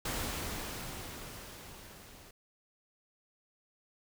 pink noise with level ramp, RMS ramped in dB -35 to -55 dBFS, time 0.05-2.31 s, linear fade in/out 5 ms, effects none

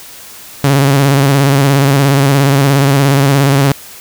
sawtooth tone with vibrato, 138.59 Hz, C#3, in tune, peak -3 dBFS, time 0.64-3.72 s, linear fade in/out 0 ms, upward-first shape square, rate 17 Hz, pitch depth 45 cents each way, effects white hiss -33 dBFS RMS until 4 s

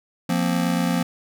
square chord, F suspended fourth, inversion none, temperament just, 174.61 / 232.8 / 261.9 Hz, F3 / Bb3 / C4, 0 / -2 / +2 cents, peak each -23 / -26 / -26 dBFS, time 0.29-1.03 s, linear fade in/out 5 ms, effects none

